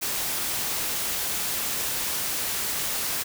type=noise; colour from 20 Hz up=white; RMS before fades=-28 dBFS; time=0.01-3.24 s; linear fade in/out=20 ms; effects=none